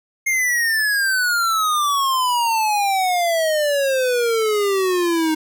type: exponential sweep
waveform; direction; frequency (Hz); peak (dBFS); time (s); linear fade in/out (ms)
square; down; 2140 to 310.1; -17; 0.26-5.35; 10
effects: none